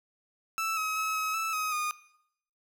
30% pulse tone with pitch steps, 1320 / 1275 / 1287 / 1278 / 1314 / 1264 / 1226 Hz, E6 / D#6 / E6 / D#6 / E6 / D#6 / D#6, +2 / +42 / -42 / +46 / -6 / +27 / -26 cents, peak -26 dBFS, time 0.58-1.91 s, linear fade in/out 0 ms, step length 190 ms, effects noise-tail reverb RT60 0.7 s tail -18 dB re dry

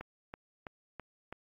click train, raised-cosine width 0.5 ms, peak -27 dBFS, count 5, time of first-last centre 0.01-1.326 s, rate 3.04 Hz, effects AAC 64 kbps

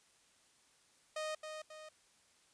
sawtooth tone with echo, 620 Hz, D#5, 6 cents flat, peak -34 dBFS, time 1.16-1.35 s, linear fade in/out 5 ms, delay 270 ms, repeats 2, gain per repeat -6 dB, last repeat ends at 1.89 s, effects white hiss -69 dBFS RMS until 2.53 s + resampled to 22050 Hz

